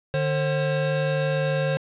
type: tone pair together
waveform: square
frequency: 149.85 / 534 Hz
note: D3 / C5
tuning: +35 / +35 cents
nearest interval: octave + minor seventh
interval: 2200 cents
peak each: -25 dBFS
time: 0.14-1.77 s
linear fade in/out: 0 ms
effects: resampled to 8000 Hz + 8-bit